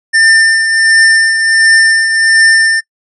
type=tone with tremolo; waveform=square; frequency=1796 Hz; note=A6; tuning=35 cents sharp; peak=-4 dBFS; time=0.13-2.81 s; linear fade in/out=20 ms; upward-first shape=triangle; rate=1.4 Hz; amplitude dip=55%; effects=noise-tail reverb RT60 0.1 s tail -26 dB re dry + resampled to 24000 Hz